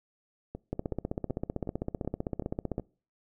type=two click trains; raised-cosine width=2 ms; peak=-24 / -18 dBFS; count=7 / 33; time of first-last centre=0.55-2.797 / 0.73-2.781 s; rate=2.67 / 15.6 Hz; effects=noise-tail reverb RT60 0.4 s tail -24 dB re dry